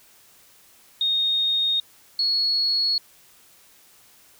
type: tone pair in turn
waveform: sine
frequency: 3707 / 4349 Hz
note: A#7 / C#8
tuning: -10 / -34 cents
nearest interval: minor third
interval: 276 cents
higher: second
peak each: -19 dBFS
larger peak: neither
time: 1.01-1.8 / 2.19-2.98 s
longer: neither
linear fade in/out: 2 ms
effects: white hiss -54 dBFS RMS until 4.39 s